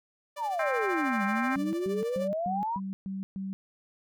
sawtooth tone with tremolo, 587.3 Hz, D5, in tune, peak -35 dBFS, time 0.36-2.28 s, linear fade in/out 10 ms, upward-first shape sine, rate 13 Hz, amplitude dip 70%
sine exponential two-way sweep, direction down then up, 1009 to 196 to 1009 Hz, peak -28 dBFS, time 0.37-2.8 s, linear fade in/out 50 ms, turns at 1.24 s
harmonic tone, 263.5 Hz, C4, 12 cents sharp, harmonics 3 / 4 / 5 / 6 / 7 / 8 / 9, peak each -34 / -35 / -35 / -34 / -40 / -42 / -40 dBFS, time 0.59-1.56 s, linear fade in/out 5 ms
sine tone bursts, 192.8 Hz, G3, 28 cents flat, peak -32 dBFS, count 7, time 1.56-3.53 s, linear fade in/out 0 ms, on 170 ms, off 130 ms
effects none

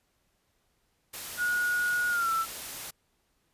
white noise, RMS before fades -39 dBFS, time 1.13-2.91 s, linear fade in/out 10 ms
sine tone with pitch glide, 1448 to 1335.5 Hz, F#6 to E6, -38 to +22 cents, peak -25 dBFS, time 1.37-2.46 s, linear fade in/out 50 ms, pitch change -140 cents, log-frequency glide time 2.09-2.31 s
effects pink hiss -73 dBFS RMS until 3.53 s + resampled to 32000 Hz

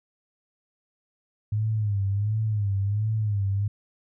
sine tone with vibrato, 103.83 Hz, G#2, in tune, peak -22 dBFS, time 1.52-3.68 s, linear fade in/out 5 ms, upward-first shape sine, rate 1.4 Hz, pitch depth 100 cents each way, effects none

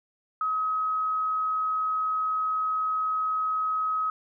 sine tone, 1272 Hz, D#6, 38 cents sharp, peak -24 dBFS, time 0.41-4.1 s, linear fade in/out 2 ms, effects none

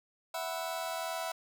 sawtooth chord, E suspended second, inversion none, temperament just, 659.3 / 741.7 / 988.9 Hz, E5 / F#5 / B5, 0 / +4 / +2 cents, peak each -33 / -36 / -37 dBFS, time 0.34-1.32 s, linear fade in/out 5 ms, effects none

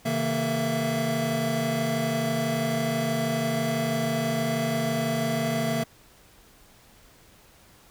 square tone cluster, 134.5 / 160.6 / 232.1 / 449.6 / 664 Hz, C3 / E3 / A#3 / A4 / E5, +48 / -45 / -7 / +37 / +12 cents, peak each -33 / -33 / -29 / -37 / -30 dBFS, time 0.05-5.84 s, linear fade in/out 10 ms, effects pink hiss -55 dBFS RMS until 7.9 s

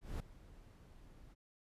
brown noise with ADSR envelope, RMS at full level -40 dBFS, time 0.01-1.35 s, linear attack 190 ms, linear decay 4 ms, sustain -18 dB, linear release 27 ms, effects resampled to 32000 Hz

